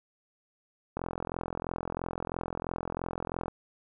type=click train; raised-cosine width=1 ms; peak=-19 dBFS; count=109; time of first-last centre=0.97-3.482 s; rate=43 Hz; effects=none